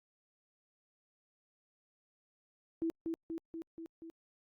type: tone with echo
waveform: sine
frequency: 328.6 Hz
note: E4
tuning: 5 cents flat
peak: -31 dBFS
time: 2.82-2.9 s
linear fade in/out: 0 ms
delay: 240 ms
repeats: 5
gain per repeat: -3 dB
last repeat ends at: 4.1 s
effects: Opus 48 kbps